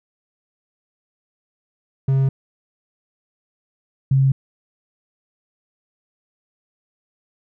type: tone pair in turn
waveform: triangle / sine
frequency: 134.7 / 134.7 Hz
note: C#3 / C#3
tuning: -49 / -49 cents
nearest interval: unison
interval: 0 cents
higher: neither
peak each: -12 dBFS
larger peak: neither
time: 2.08-2.29 / 4.11-4.32 s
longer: neither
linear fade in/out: 5 ms
effects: none